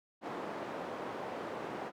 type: band-pass noise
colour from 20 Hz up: white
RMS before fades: -41 dBFS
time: 0.21-1.92 s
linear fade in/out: 50 ms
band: 220 to 820 Hz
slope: 12 dB/octave
effects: none